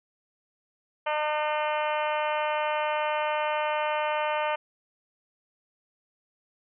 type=harmonic tone; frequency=302.6 Hz; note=D#4; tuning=48 cents flat; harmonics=2 / 3 / 4 / 5 / 6 / 7 / 8 / 9 / 10; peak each=-29 / -29 / -34 / -37 / -40 / -39 / -39 / -41 / -41 dBFS; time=1.06-4.56 s; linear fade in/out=10 ms; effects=none